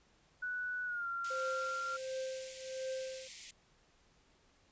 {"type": "tone with pitch glide", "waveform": "sine", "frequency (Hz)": [1480, 1380.9], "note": ["F#6", "F6"], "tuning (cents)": [0, -20], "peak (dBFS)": -36, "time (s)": [0.42, 1.97], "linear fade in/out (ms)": 10, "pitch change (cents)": -120, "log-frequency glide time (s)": [0.85, 1.07]}
{"type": "high-pass noise", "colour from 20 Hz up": "white", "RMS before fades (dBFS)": -47, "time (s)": [1.24, 3.51], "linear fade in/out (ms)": 5, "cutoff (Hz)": 1900, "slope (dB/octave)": 96}
{"type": "tone with tremolo", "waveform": "triangle", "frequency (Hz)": 523.3, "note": "C5", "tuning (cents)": 0, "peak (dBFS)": -34, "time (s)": [1.3, 3.28], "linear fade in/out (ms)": 10, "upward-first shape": "triangle", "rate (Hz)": 1.4, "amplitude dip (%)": 85}
{"effects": ["pink hiss -69 dBFS RMS until 4.71 s", "resampled to 16000 Hz"]}